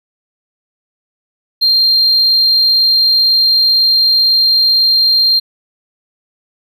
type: tone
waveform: triangle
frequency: 4186 Hz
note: C8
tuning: in tune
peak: -5 dBFS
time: 1.61-5.4 s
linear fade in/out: 20 ms
effects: tanh soft clip ceiling -4 dBFS